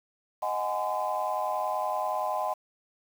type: chord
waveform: sine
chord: Ab dominant seventh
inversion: second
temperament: equal with one note detuned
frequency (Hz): 622.3 / 740 / 830.6 / 1023.8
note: Eb5 / Gb5 / Ab5 / C6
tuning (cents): 0 / 0 / 0 / -38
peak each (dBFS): -32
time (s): 0.42-2.54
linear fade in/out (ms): 10
effects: tanh soft clip ceiling -18 dBFS + 8-bit